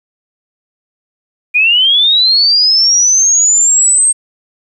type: linear sweep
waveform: sine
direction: up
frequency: 2406 to 8450 Hz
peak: -6 dBFS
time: 1.54-4.13 s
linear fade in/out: 20 ms
effects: 8-bit